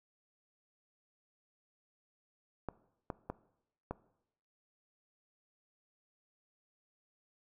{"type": "clicks", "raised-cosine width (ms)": 1, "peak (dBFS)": -23, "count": 4, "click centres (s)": [2.687, 3.102, 3.3, 3.91], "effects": ["noise-tail reverb RT60 0.8 s tail -19 dB re dry"]}